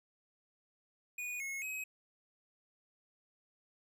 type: tone with pitch steps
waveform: square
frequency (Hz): 2463 / 2175 / 2540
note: D#7 / C#7 / D#7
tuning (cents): -18 / -33 / +35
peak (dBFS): -39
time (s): 1.18-1.84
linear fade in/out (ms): 5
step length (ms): 220
effects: none